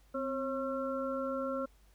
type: harmonic tone with a mistuned harmonic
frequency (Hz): 270.7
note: C#4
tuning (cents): -41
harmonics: 1 / 2 / 4 / 5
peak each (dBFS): -38 / -35 / -46 / -40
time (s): 0.14-1.66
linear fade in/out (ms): 10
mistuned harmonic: 1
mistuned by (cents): -68
effects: added 50 Hz sine -61 dBFS peak until 1.94 s + pink hiss -69 dBFS RMS until 1.94 s